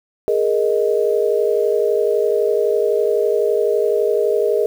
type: chord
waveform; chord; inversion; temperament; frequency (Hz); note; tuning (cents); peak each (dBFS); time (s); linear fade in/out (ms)
sine; Ab suspended second; none; just; 415.3 / 467.2 / 623; Ab4 / Bb4 / Eb5; 0 / +4 / +2; -17 / -18 / -21; 0.28-4.66; 0
effects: 7-bit